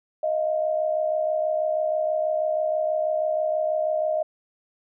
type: tone pair together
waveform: sine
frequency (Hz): 623.8 / 690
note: D#5 / F5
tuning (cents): +4 / -21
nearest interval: major second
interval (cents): 175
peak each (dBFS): -22 / -28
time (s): 0.23-4.23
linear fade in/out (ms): 5
effects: none